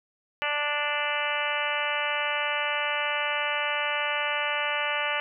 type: harmonic tone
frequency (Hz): 293.7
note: D4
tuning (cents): 0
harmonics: 2 / 3 / 4 / 5 / 6 / 7 / 8 / 9 / 10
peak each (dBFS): -34 / -34 / -34 / -34 / -34 / -34 / -34 / -34 / -34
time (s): 0.42-5.2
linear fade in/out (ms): 0
effects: none